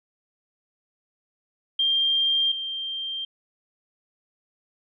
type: tone pair in turn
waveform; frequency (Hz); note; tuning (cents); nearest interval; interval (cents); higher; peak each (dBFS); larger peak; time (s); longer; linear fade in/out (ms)
sine; 3188 / 3170; G7 / G7; +28 / +19; unison; 9; first; -19 / -28; first; 1.79-2.52 / 2.52-3.25; neither; 5
effects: none